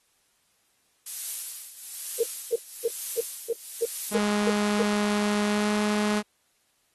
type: noise with tremolo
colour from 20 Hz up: violet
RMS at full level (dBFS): -28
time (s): 1.06-4.15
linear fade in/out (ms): 5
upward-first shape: triangle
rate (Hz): 1.1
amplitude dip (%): 80
type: tone bursts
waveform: sine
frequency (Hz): 460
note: A#4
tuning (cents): -23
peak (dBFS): -21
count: 9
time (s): 2.2-4.826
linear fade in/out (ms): 5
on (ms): 34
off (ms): 290
type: tone with pitch glide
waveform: sawtooth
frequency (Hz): 207.7 to 209.7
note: G#3 to G#3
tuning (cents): 0 to +17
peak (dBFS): -19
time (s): 4.11-6.23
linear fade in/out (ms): 50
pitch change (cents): +17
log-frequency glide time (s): 5.47-5.71
effects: white hiss -68 dBFS RMS until 6.94 s + AAC 32 kbps